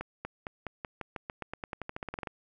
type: accelerating click train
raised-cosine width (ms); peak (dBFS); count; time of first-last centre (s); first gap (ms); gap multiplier
0.5; -21; 21; 0.01-2.272; 240; 0.91
effects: none